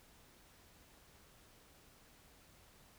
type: silence
effects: pink hiss -64 dBFS RMS until 2.98 s